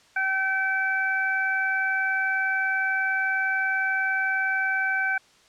harmonic tone, 769 Hz, G5, 33 cents flat, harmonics 1 / 2 / 3, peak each -31 / -23 / -31 dBFS, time 0.16-5.18 s, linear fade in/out 5 ms, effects white hiss -57 dBFS RMS until 5.48 s + low-pass 6000 Hz 12 dB/octave

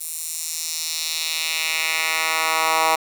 10% pulse tone with high-pass filter sweep, 160.3 Hz, E3, 48 cents flat, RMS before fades -23 dBFS, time 0-2.96 s, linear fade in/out 10 ms, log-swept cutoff 9800 to 920 Hz, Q 1.5, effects 7-bit

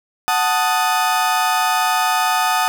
35% pulse chord, D# diminished, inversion first, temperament equal, 740 / 880 / 1244.5 Hz, F#5 / A5 / D#6, 0 / 0 / 0 cents, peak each -18 dBFS, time 0.28-2.68 s, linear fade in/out 0 ms, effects none

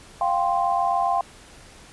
sine chord, F suspended second, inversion none, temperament just, 698.5 / 785.8 / 1047.7 Hz, F5 / G5 / C6, 0 / +4 / +2 cents, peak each -23 / -23 / -25 dBFS, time 0.21-1.21 s, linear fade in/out 2 ms, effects pink hiss -47 dBFS RMS until 1.92 s + resampled to 24000 Hz

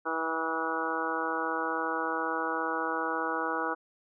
harmonic tone with a mistuned harmonic, 162.3 Hz, E3, 27 cents flat, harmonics 2 / 3 / 4 / 5 / 6 / 7 / 8 / 9, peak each -37 / -36 / -41 / -37 / -37 / -37 / -36 / -35 dBFS, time 0.05-3.75 s, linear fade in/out 20 ms, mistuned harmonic 8, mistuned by -22 cents, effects none

